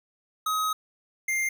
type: tone pair in turn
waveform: square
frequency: 1266 / 2105 Hz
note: D#6 / C7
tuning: +30 / +10 cents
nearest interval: major sixth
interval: 880 cents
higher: second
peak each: -25 dBFS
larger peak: neither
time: 0.46-0.73 / 1.28-1.49 s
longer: first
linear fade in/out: 5 ms
effects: none